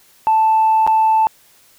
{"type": "tone with dropouts", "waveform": "sine", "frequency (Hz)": 880, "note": "A5", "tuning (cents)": 0, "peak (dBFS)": -9, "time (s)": [0.27, 1.27], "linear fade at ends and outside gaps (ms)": 0, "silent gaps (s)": [0.866, 0.875], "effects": ["tanh soft clip ceiling -7 dBFS", "white hiss -51 dBFS RMS until 1.78 s"]}